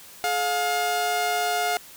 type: tone pair together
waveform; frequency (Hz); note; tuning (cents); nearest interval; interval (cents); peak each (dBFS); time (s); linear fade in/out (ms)
sawtooth; 425.6 / 710; G#4 / F5; +42 / +28; major sixth; 886; -27 / -19; 0.24-1.77; 0
effects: white hiss -46 dBFS RMS until 1.96 s